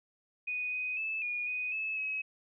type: tone with pitch steps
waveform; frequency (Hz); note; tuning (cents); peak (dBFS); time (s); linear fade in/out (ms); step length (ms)
sine; 2483 / 2500 / 2619 / 2443 / 2491 / 2600 / 2558; D#7 / D#7 / E7 / D#7 / D#7 / E7 / D#7; -4 / +8 / -12 / -32 / +1 / -24 / +47; -32; 0.47-2.22; 10; 250
effects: none